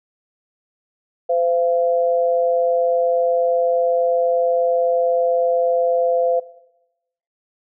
sine tone pair together, 512.4 / 684 Hz, C5 / F5, -36 / -36 cents, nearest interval perfect fourth, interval 500 cents, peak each -17 / -20 dBFS, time 1.29-6.4 s, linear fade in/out 10 ms, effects noise-tail reverb RT60 0.9 s tail -17 dB re dry

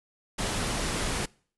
pink low-pass noise, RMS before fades -30 dBFS, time 0.38-1.26 s, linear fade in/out 10 ms, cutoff 11000 Hz, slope 96 dB/octave, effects noise-tail reverb RT60 0.5 s tail -25 dB re dry

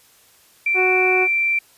sine tone, 2349 Hz, D7, in tune, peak -16 dBFS, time 0.66-1.59 s, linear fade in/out 5 ms
harmonic tone, 370 Hz, F#4, in tune, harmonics 1 / 2 / 3 / 4 / 5 / 6 / 7, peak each -19 / -23 / -31 / -32 / -36 / -38 / -34 dBFS, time 0.74-1.28 s, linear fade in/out 50 ms
effects white hiss -53 dBFS RMS until 1.77 s + resampled to 32000 Hz

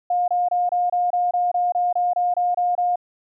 sine tone bursts, 712 Hz, F5, 33 cents sharp, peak -17 dBFS, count 14, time 0.1-2.958 s, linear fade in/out 5 ms, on 180 ms, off 26 ms, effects none

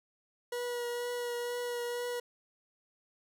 40% pulse tone with vibrato, 483 Hz, B4, 39 cents flat, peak -33 dBFS, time 0.52-2.2 s, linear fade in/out 5 ms, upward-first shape triangle, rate 2.1 Hz, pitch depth 16 cents each way, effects none

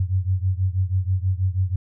sine beating tone pair, 91.3 / 97.5 Hz, F#2 / G2, -23 / -9 cents, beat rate 6.2 Hz, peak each -21 / -23 dBFS, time 0-1.76 s, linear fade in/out 5 ms, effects none

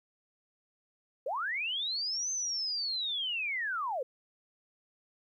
sine linear two-way sweep, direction up then down, 470 to 6272 to 470 Hz, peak -31 dBFS, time 1.26-4.03 s, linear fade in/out 5 ms, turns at 2.31 s, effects 12-bit

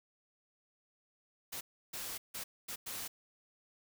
white noise bursts at uneven times, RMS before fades -42 dBFS, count 5, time 1.52-1.61 / 1.93-2.18 / 2.34-2.44 / 2.68-2.76 / 2.86-3.08 s, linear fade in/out 10 ms, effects none

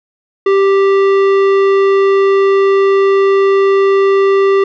sine tone with tanh clipping, 392 Hz, G4, in tune, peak -9 dBFS, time 0.46-4.64 s, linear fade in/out 5 ms, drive 14 dB, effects none

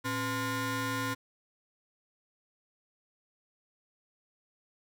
20% pulse ring-modulated tone, 383.9 Hz, G4, 36 cents flat, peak -23 dBFS, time 0.04-1.15 s, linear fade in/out 20 ms, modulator 654 Hz, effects none

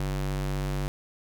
square ring-modulated tone, 96.1 Hz, G2, 34 cents flat, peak -25 dBFS, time 0-0.88 s, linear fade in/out 0 ms, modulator 48.1 Hz, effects none

